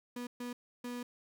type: tone bursts at uneven times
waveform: 35% pulse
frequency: 244 Hz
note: B3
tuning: 21 cents flat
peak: -37 dBFS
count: 3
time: 0.16-0.27 / 0.4-0.53 / 0.84-1.03 s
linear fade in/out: 5 ms
effects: none